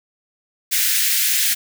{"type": "high-pass noise", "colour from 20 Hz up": "white", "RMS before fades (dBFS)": -18, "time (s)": [0.71, 1.55], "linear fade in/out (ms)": 20, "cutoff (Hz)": 1600, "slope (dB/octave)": 48, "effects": []}